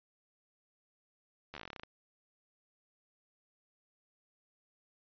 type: slowing click train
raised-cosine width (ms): 0.3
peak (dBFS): -28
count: 14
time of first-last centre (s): 1.54-1.834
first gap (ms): 12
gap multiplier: 1.1
effects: resampled to 11025 Hz